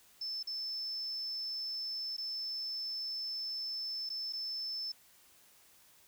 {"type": "tone with dropouts", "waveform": "sine", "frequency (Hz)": 5274, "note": "E8", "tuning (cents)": 0, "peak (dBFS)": -36, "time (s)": [0.21, 4.92], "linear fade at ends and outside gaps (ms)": 5, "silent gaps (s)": [[0.429, 0.471], [2.167, 2.18], [4.092, 4.1], [4.326, 4.332]], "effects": ["white hiss -63 dBFS RMS until 6.07 s"]}